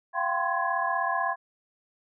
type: tone cluster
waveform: sine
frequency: 687 / 772 / 1024 / 1060 / 1674 Hz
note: F5 / G5 / C6 / C6 / G#6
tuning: -29 / -27 / -38 / +22 / +13 cents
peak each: -31 dBFS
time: 0.13-1.36 s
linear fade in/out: 50 ms
effects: none